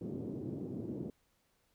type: band-pass noise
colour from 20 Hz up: white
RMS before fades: -41 dBFS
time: 0.01-1.1 s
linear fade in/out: 2 ms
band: 110 to 360 Hz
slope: 24 dB/octave
effects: pink hiss -75 dBFS RMS until 1.74 s